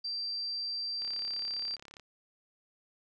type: tone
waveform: sine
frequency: 4699 Hz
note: D8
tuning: in tune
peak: -33 dBFS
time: 0.04-1.76 s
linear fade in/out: 10 ms
type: click train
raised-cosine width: 0.2 ms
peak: -31 dBFS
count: 35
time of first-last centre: 1.02-1.997 s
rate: 34.8 Hz
effects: none